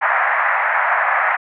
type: band-pass noise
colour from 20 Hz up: white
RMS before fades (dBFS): -17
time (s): 0.01-1.37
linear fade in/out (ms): 20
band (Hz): 650 to 2000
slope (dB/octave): 48
effects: none